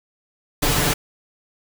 pink noise with comb filter, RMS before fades -19 dBFS, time 0.62-0.94 s, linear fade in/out 10 ms, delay 6.8 ms, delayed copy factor +1, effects none

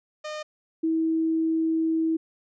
sawtooth / sine tone pair in turn, 610 / 323.1 Hz, D#5 / E4, -34 / -35 cents, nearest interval major seventh, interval 1101 cents, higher first, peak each -28 / -21 dBFS, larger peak second, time 0.24-0.43 / 0.83-2.17 s, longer second, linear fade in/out 10 ms, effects resampled to 16000 Hz

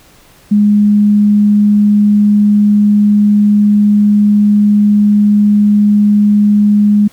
sine tone, 207.2 Hz, G#3, 4 cents flat, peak -5 dBFS, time 0.51-7.08 s, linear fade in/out 10 ms, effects pink hiss -44 dBFS RMS until 7.12 s

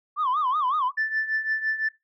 sine tone with vibrato, 1115 Hz, C#6, 10 cents sharp, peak -20 dBFS, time 0.16-0.92 s, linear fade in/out 50 ms, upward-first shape sine, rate 5.4 Hz, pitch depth 200 cents each way
sine tone with tremolo, 1760 Hz, A6, in tune, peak -19 dBFS, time 0.97-1.89 s, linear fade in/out 10 ms, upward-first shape triangle, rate 5.9 Hz, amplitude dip 80%
effects noise-tail reverb RT60 0.2 s tail -20 dB re dry + tanh soft clip ceiling -18 dBFS

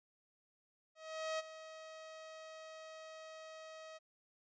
sawtooth tone with ADSR envelope, 635 Hz, D#5, 35 cents sharp, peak -32 dBFS, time 0.95-3.99 s, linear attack 440 ms, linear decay 25 ms, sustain -14 dB, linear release 25 ms, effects resampled to 16000 Hz

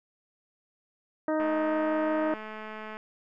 harmonic tone, 311.1 Hz, D#4, in tune, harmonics 1 / 2 / 3 / 4 / 5 / 6, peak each -28 / -28 / -36 / -38 / -41 / -44 dBFS, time 1.28-2.34 s, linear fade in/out 2 ms
click train, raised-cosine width 0.5 ms, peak -26 dBFS, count 340, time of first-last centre 1.4-2.969 s, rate 216 Hz
effects none

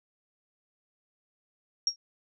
sine tone with exponential decay, 5588 Hz, F8, in tune, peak -19 dBFS, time 1.87-1.96 s, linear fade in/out 2 ms, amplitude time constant 19 ms, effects none

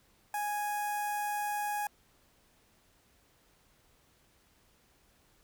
sawtooth tone with notch filter, 830 Hz, G#5, 1 cent flat, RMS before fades -34 dBFS, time 0.34-1.87 s, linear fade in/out 2 ms, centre 3900 Hz, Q 0.66, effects pink hiss -67 dBFS RMS until 5.43 s

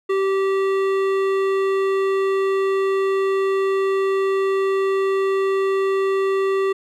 sine tone with hard clipping, 387.9 Hz, G4, 18 cents flat, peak -19 dBFS, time 0.09-6.73 s, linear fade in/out 10 ms, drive 13 dB, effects none

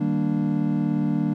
triangle chord, Eb major seventh, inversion none, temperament equal, 155.56 / 196 / 233.1 / 293.7 Hz, Eb3 / G3 / Bb3 / D4, 0 / 0 / 0 / 0 cents, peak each -24 dBFS, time 0-1.34 s, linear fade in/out 10 ms, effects none

